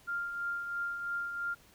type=tone with tremolo; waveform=sine; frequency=1396.9 Hz; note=F6; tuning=in tune; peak=-31 dBFS; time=0.07-1.55 s; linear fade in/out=20 ms; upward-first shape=triangle; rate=3 Hz; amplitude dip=50%; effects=pink hiss -61 dBFS RMS until 1.74 s